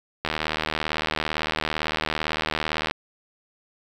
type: click train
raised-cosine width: 0.3 ms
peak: -8 dBFS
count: 208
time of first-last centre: 0.25-2.911 s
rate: 77.8 Hz
effects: 7-bit